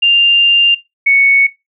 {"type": "tone pair in turn", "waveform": "sine", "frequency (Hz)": [2794, 2218], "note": ["F7", "C#7"], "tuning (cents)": [0, 0], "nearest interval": "major third", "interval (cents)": 400, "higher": "first", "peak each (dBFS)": -6, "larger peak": "neither", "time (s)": [[0.02, 0.75], [1.06, 1.47]], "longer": "first", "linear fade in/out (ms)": 10, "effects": ["noise-tail reverb RT60 0.2 s tail -18 dB re dry"]}